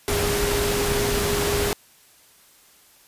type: tone in noise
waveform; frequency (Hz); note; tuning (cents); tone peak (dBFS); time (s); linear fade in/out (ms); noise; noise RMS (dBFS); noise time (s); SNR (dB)
sine; 408.5; G#4; -29; -24; 0.08-1.73; 0; pink; -24; 0.08-1.73; -3
effects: white hiss -54 dBFS RMS until 3.07 s + resampled to 32000 Hz